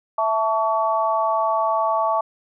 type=chord; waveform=sine; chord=A major; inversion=second; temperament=equal with one note detuned; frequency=659.3 / 880 / 1130.1 Hz; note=E5 / A5 / C#6; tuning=0 / 0 / +33 cents; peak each=-22 dBFS; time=0.18-2.21 s; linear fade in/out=5 ms; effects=none